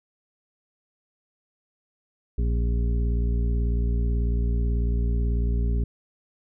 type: harmonic tone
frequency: 58.2 Hz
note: A#1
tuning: 2 cents flat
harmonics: 1 / 2 / 3 / 4 / 5 / 7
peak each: -21 / -31 / -35 / -36 / -43 / -39 dBFS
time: 2.38-5.84 s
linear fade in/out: 5 ms
effects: none